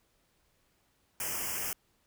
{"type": "band-stop noise", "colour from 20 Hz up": "white", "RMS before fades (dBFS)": -35, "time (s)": [1.2, 1.73], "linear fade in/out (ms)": 2, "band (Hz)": [3100, 5000], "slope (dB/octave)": 96, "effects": ["pink hiss -72 dBFS RMS until 2.06 s"]}